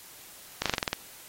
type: slowing click train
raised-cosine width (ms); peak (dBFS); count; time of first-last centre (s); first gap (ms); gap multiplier
0.2; -8; 8; 0.62-0.931; 37; 1.06
effects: white hiss -49 dBFS RMS until 1.28 s + AAC 48 kbps